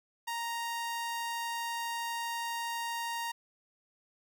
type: tone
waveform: sawtooth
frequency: 932.3 Hz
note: A#5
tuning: in tune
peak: -30 dBFS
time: 0.27-3.32 s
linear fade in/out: 10 ms
effects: none